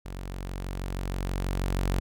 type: tone with level ramp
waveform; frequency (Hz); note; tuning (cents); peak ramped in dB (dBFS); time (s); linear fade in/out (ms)
sawtooth; 46.25; F#1; 0; -32 to -20; 0.05-2; 10
effects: none